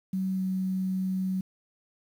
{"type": "tone with pitch glide", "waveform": "sine", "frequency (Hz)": [189.1, 187.79], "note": ["F#3", "F#3"], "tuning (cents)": [38, 26], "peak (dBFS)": -26, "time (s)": [0.13, 1.41], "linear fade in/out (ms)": 5, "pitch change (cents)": -12, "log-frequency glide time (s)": [0.33, 0.42], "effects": ["9-bit"]}